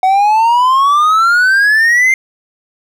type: exponential sweep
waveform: triangle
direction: up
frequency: 743 to 2113 Hz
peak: -5 dBFS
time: 0.03-2.14 s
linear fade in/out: 2 ms
effects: none